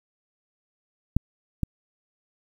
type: clicks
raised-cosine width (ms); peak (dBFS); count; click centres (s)
5; -7 / -12; 2; 1.166 / 1.633
effects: 8-bit